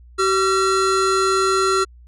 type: tone pair together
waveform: square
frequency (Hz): 381.6 / 1360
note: G4 / F6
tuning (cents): -47 / -46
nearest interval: octave + minor seventh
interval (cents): 2201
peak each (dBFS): -19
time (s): 0.18-1.85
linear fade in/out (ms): 20
effects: added 60 Hz sine -42 dBFS peak until 2.07 s + resampled to 22050 Hz